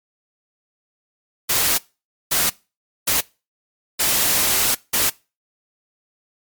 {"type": "noise bursts at uneven times", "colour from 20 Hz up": "white", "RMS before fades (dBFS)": -18, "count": 5, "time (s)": [[1.49, 1.78], [2.31, 2.5], [3.07, 3.21], [3.99, 4.75], [4.93, 5.1]], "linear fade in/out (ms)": 10, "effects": ["noise-tail reverb RT60 0.3 s tail -23 dB re dry", "MP3 96 kbps"]}